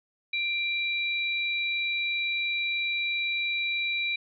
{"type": "tone pair together", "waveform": "sine", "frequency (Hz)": [2367, 3895], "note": ["D7", "B7"], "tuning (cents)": [13, -25], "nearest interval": "major sixth", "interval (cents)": 862, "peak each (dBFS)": [-27, -32], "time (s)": [0.33, 4.16], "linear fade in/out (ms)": 5, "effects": []}